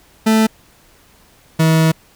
40% pulse tone pair in turn, 220 / 160.51 Hz, A3 / E3, 0 / -46 cents, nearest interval perfect fourth, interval 546 cents, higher first, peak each -9 dBFS, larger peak neither, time 0.26-0.47 / 1.59-1.92 s, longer second, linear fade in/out 10 ms, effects pink hiss -50 dBFS RMS until 2.15 s

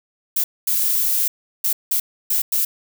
violet noise bursts at uneven times, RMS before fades -19 dBFS, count 6, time 0.36-0.44 / 0.67-1.28 / 1.64-1.73 / 1.91-2 / 2.3-2.42 / 2.52-2.65 s, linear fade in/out 5 ms, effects none

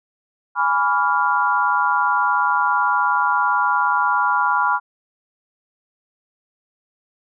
sine chord, G# diminished seventh, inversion none, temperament equal with one note detuned, 830.6 / 987.8 / 1146.5 / 1396.9 Hz, G#5 / B5 / D6 / F6, 0 / 0 / -42 / 0 cents, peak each -23 / -19 / -23 / -20 dBFS, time 0.55-4.8 s, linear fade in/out 50 ms, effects none

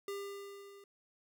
square tone with level ramp, 400 Hz, G4, 35 cents sharp, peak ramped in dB -38 to -55 dBFS, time 0.08-0.84 s, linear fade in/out 2 ms, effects 12-bit

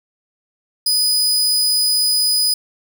sawtooth tone, 4978 Hz, D#8, in tune, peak -11 dBFS, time 0.86-2.54 s, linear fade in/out 5 ms, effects none

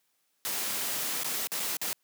white noise with dropouts, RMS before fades -32 dBFS, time 0.45-1.93 s, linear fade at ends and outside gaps 0 ms, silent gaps 1.234-1.245 / 1.471-1.518 / 1.597-1.601 / 1.768-1.815 s, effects white hiss -74 dBFS RMS until 2.03 s + high-pass 150 Hz 12 dB/octave

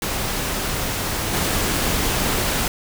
pink noise with level steps, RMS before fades -24 / -21 dBFS, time 0.02-2.68 s, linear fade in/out 2 ms, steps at 1.33 s, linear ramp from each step 5 ms, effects none

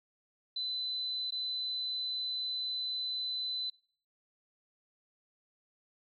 sine tone with dropouts, 4018 Hz, B7, 29 cents sharp, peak -33 dBFS, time 0.56-3.7 s, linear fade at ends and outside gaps 5 ms, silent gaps 1.307-1.321 s, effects noise-tail reverb RT60 0.5 s tail -24 dB re dry

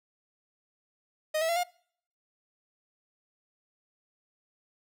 45% pulse tone with pitch steps, 621 / 649.6 / 679.6 / 710.9 Hz, D#5 / E5 / F5 / F5, -3 / -26 / -47 / +31 cents, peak -26 dBFS, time 1.34-1.636 s, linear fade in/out 10 ms, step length 74 ms, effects noise-tail reverb RT60 0.6 s tail -25 dB re dry

